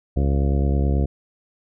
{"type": "harmonic tone", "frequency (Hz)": 69.3, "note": "C#2", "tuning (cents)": 0, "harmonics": [1, 2, 3, 4, 5, 6, 7, 8, 10], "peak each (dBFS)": [-18, -24, -28, -30, -32, -34, -35, -36, -38], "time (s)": [0.16, 1.06], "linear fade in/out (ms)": 10, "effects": []}